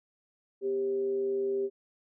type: tone with frequency modulation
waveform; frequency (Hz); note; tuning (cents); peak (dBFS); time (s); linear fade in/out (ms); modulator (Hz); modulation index
sine; 394.8; G4; +12; -27; 0.61-1.7; 50; 146; 0.28
effects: none